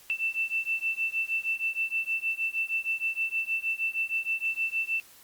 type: beating tone pair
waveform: sine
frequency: 2665 / 2671.4 Hz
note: E7 / E7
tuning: +18 / +22 cents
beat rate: 6.4 Hz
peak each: -30 / -30 dBFS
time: 0.1-5 s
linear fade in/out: 0 ms
effects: white hiss -54 dBFS RMS until 5.23 s + Opus 48 kbps

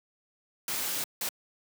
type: noise bursts at uneven times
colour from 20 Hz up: white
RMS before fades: -32 dBFS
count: 2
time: 0.68-1.04 / 1.21-1.29 s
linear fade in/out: 2 ms
effects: high-pass 150 Hz 12 dB/octave

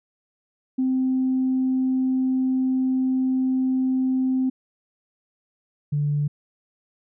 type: tone pair in turn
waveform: sine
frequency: 259.7 / 146.3 Hz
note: C4 / D3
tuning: -13 / -6 cents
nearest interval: minor seventh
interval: 993 cents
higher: first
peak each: -18 / -19 dBFS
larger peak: first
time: 0.78-4.5 / 5.92-6.28 s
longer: first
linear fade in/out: 10 ms
effects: tanh soft clip ceiling -14 dBFS

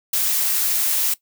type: noise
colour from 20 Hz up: blue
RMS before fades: -20 dBFS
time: 0.13-1.14 s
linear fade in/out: 5 ms
effects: noise-tail reverb RT60 0.1 s tail -18 dB re dry

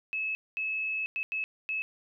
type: tone bursts at uneven times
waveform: sine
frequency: 2592 Hz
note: E7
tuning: 30 cents flat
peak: -29 dBFS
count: 5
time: 0.13-0.35 / 0.57-1.06 / 1.16-1.23 / 1.32-1.44 / 1.69-1.82 s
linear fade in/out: 0 ms
effects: none

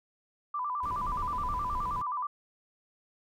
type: tone with vibrato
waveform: sine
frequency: 1085 Hz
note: C#6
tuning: 37 cents flat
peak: -30 dBFS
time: 0.54-2.27 s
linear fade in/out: 5 ms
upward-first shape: square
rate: 9.5 Hz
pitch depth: 140 cents each way
type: noise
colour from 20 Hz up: brown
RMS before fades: -39 dBFS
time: 0.83-2.02 s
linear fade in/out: 2 ms
effects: none

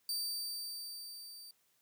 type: tone with level ramp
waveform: sawtooth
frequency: 4641 Hz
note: D8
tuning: 21 cents flat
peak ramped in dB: -31 to -47 dBFS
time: 0.09-1.51 s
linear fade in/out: 2 ms
effects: white hiss -74 dBFS RMS until 1.81 s + high-pass 60 Hz 12 dB/octave

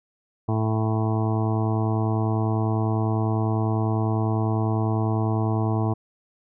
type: harmonic tone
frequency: 110 Hz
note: A2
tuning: in tune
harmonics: 1 / 2 / 3 / 4 / 6 / 7 / 8 / 9 / 10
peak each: -22 / -29 / -29 / -33 / -34 / -34 / -38 / -36 / -40 dBFS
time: 0.48-5.94 s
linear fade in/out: 10 ms
effects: none

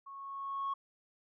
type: tone with level ramp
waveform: sine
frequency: 1100 Hz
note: C#6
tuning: 14 cents flat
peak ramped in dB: -46 to -30 dBFS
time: 0.06-0.74 s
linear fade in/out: 10 ms
effects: tanh soft clip ceiling -30 dBFS

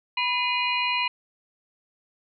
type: tone cluster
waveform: sine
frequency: 982 / 2043 / 2458 / 2876 / 4105 Hz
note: B5 / C7 / D#7 / F#7 / C8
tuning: -10 / -42 / -22 / -50 / -34 cents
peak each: -27 / -33 / -26 / -30 / -34 dBFS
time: 0.17-1.08 s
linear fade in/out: 5 ms
effects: none

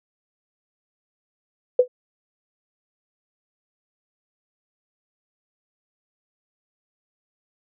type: tone with exponential decay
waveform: sine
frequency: 500 Hz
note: B4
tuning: 21 cents sharp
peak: -7 dBFS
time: 1.79-1.88 s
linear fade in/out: 5 ms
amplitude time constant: 18 ms
effects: none

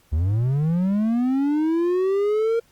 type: linear sweep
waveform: triangle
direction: up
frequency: 71.8 to 466.2 Hz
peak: -16 dBFS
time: 0.12-2.6 s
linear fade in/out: 10 ms
effects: pink hiss -59 dBFS RMS until 2.71 s + Opus 48 kbps

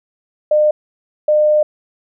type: tone bursts at uneven times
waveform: sine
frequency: 605 Hz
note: D#5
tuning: 49 cents flat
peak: -9 dBFS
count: 2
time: 0.51-0.71 / 1.28-1.63 s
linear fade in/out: 5 ms
effects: none

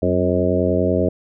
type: harmonic tone with a mistuned harmonic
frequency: 90.3 Hz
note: F#2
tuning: 42 cents flat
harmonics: 1 / 2 / 3 / 4 / 5 / 6 / 7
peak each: -23 / -23 / -23 / -23 / -23 / -23 / -23 dBFS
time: 0.02-1.09 s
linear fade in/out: 5 ms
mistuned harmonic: 2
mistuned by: +61 cents
effects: none

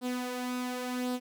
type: tone with flanger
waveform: sawtooth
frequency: 249.5 Hz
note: B3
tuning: 18 cents sharp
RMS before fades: -34 dBFS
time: 0.01-1.2 s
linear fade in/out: 50 ms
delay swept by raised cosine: 0.22 to 3.22 ms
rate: 0.91 Hz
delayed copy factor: +0.5
effects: none

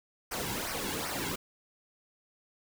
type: noise with flanger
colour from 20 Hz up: pink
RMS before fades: -35 dBFS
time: 0.31-1.36 s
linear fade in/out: 10 ms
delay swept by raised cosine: 0.27 to 1.67 ms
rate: 2.6 Hz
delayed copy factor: -0.7
effects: none

